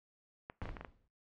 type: clicks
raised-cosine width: 0.5 ms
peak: -29 dBFS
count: 7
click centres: 0.499 / 0.617 / 0.656 / 0.691 / 0.768 / 0.81 / 0.848 s
type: noise with exponential decay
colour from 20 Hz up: brown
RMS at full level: -39 dBFS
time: 0.62-1.08 s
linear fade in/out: 1 ms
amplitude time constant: 100 ms
effects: noise-tail reverb RT60 0.3 s tail -22 dB re dry + low-pass 4000 Hz 12 dB/octave